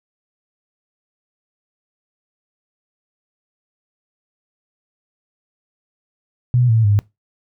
sine tone with pitch steps, 123.47 / 112.57 / 102.63 Hz, B2 / A2 / G#2, 0 / +40 / -20 cents, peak -11 dBFS, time 6.54-6.99 s, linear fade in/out 0 ms, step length 150 ms, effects noise-tail reverb RT60 0.2 s tail -22 dB re dry

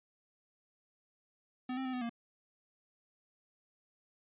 square tone with pitch steps, 253.3 / 263.5 / 257.6 / 250.6 / 233.7 Hz, B3 / C4 / C4 / B3 / A#3, +44 / +12 / -27 / +25 / +5 cents, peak -36 dBFS, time 1.69-2.095 s, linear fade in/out 5 ms, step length 81 ms, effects resampled to 8000 Hz

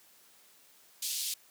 pink band-pass noise, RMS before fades -35 dBFS, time 1.02-1.34 s, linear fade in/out 5 ms, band 3500 to 15000 Hz, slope 24 dB/octave, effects white hiss -61 dBFS RMS until 1.5 s + high-pass 150 Hz 12 dB/octave

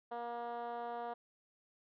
10% pulse tone with band-pass filter, 237.2 Hz, A#3, 30 cents sharp, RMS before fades -42 dBFS, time 0.11-1.14 s, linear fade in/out 10 ms, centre 680 Hz, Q 1.9, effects resampled to 11025 Hz

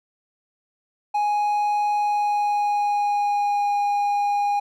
triangle tone with pitch glide, 830.6 to 816.8 Hz, G#5 to G#5, 0 to -29 cents, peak -17 dBFS, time 1.14-4.6 s, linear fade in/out 10 ms, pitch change -29 cents, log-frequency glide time 1.95-3.76 s, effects none

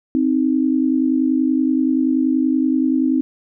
sine tone pair together, 261.6 / 312.1 Hz, C4 / D#4, 0 / +5 cents, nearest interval minor third, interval 305 cents, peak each -16 / -18 dBFS, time 0.15-3.21 s, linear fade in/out 0 ms, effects none

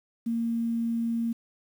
sine tone with quantisation, 231.1 Hz, A#3, 15 cents flat, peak -25 dBFS, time 0.26-1.33 s, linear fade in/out 10 ms, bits 9, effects none

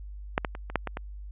clicks, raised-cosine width 0.5 ms, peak -8 / -12 / -23 / -23 / -8 / -16 / -18 dBFS, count 7, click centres 0.379 / 0.448 / 0.551 / 0.7 / 0.757 / 0.873 / 0.971 s, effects added 50 Hz sine -38 dBFS peak until 1.31 s + resampled to 8000 Hz

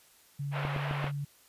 sine tone with pitch glide, 141.7 to 142.93 Hz, C#3 to D3, +38 to -47 cents, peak -32 dBFS, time 0.39-1.25 s, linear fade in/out 10 ms, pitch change +15 cents, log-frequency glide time 0.51-0.58 s
pink band-pass noise, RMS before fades -38 dBFS, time 0.51-1.12 s, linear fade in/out 50 ms, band 520 to 2900 Hz, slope 24 dB/octave
clicks, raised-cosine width 2 ms, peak -23 dBFS, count 4, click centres 0.651 / 0.763 / 0.911 / 1.043 s
effects white hiss -61 dBFS RMS until 1.48 s + resampled to 32000 Hz

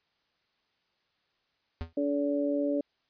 square tone with exponential decay, 82.41 Hz, E2, in tune, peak -29 dBFS, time 1.81-1.93 s, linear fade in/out 0 ms, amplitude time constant 26 ms
harmonic tone, 143.4 Hz, D3, 41 cents flat, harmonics 2 / 3 / 4, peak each -28 / -36 / -30 dBFS, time 1.97-2.81 s, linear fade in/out 5 ms
effects white hiss -74 dBFS RMS until 3.09 s + resampled to 11025 Hz

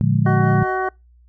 sine chord, Bb dominant seventh, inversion none, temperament equal with one note detuned, 114.41 / 146.83 / 174.61 / 207.7 Hz, Bb2 / D3 / F3 / Ab3, -32 / 0 / 0 / 0 cents, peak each -18 / -18 / -21 / -22 dBFS, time 0.01-0.63 s, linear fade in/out 0 ms
triangle tone with tremolo, 622.3 Hz, D#5, in tune, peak -27 dBFS, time 0.25-0.89 s, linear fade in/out 10 ms, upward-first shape triangle, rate 5 Hz, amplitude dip 70%
harmonic tone, 375.3 Hz, F#4, 25 cents sharp, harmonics 1 / 2 / 3 / 4 / 5, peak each -23 / -23 / -26 / -27 / -33 dBFS, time 0.26-0.89 s, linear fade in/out 5 ms
effects noise-tail reverb RT60 0.2 s tail -26 dB re dry + added 60 Hz sine -48 dBFS peak until 1.28 s

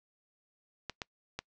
clicks, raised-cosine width 0.2 ms, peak -19 dBFS, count 3, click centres 0.897 / 1.018 / 1.39 s, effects noise-tail reverb RT60 0.1 s tail -25 dB re dry + low-pass 7000 Hz 12 dB/octave

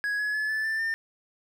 triangle tone with pitch steps, 1665 / 1691.2 / 1717.8 / 1744.8 / 1772.2 / 1800 Hz, G#6 / G#6 / A6 / A6 / A6 / A6, +4 / +31 / -42 / -15 / +12 / +39 cents, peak -24 dBFS, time 0.04-0.94 s, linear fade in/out 0 ms, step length 150 ms, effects none

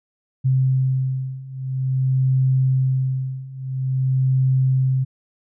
sine beating tone pair, 130.9 / 131.39 Hz, C3 / C3, +1 / +8 cents, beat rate 0.49 Hz, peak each -21 / -19 dBFS, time 0.44-5.05 s, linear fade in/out 20 ms, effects none

